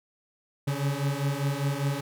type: beating tone pair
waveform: 40% pulse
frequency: 137.9 / 142.9 Hz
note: C#3 / D3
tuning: -9 / -47 cents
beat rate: 5 Hz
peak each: -28 dBFS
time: 0.67-2.01 s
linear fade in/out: 10 ms
effects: none